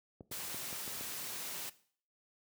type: clicks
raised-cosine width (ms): 2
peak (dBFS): -34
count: 6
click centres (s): 0.208 / 0.314 / 0.545 / 0.728 / 0.878 / 1.01
type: noise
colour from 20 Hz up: white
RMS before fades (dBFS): -42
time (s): 0.31-1.7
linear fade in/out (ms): 10
effects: noise-tail reverb RT60 0.5 s tail -17 dB re dry + high-pass 80 Hz 12 dB/octave